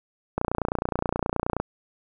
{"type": "click train", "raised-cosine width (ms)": 1, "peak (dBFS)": -10, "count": 37, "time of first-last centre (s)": [0.38, 1.6], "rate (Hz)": 29.5, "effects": []}